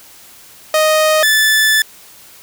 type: tone pair in turn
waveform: sawtooth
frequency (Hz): 622.3 / 1747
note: D#5 / A6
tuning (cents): 0 / -13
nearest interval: octave + tritone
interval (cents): 1787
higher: second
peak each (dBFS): -6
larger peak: neither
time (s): 0.74-1.23 / 1.23-1.82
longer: second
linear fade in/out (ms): 2
effects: white hiss -41 dBFS RMS until 2.42 s